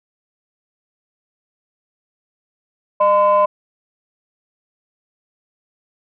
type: tone pair together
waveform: sine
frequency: 608 / 1022.5 Hz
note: D#5 / C6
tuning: -40 / -40 cents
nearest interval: major sixth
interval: 900 cents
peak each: -12 dBFS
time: 3-3.46 s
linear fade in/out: 10 ms
effects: tanh soft clip ceiling -6 dBFS